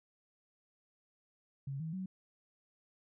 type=tone with pitch steps; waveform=sine; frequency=137.4 / 160.59 / 187.69 Hz; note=C#3 / E3 / F#3; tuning=-15 / -45 / +25 cents; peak=-37 dBFS; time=1.67-2.06 s; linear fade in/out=5 ms; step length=130 ms; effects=none